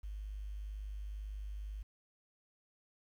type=tone with quantisation; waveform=sine; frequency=51 Hz; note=G#1; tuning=31 cents flat; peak=-40 dBFS; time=0.03-1.83 s; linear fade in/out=10 ms; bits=11; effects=none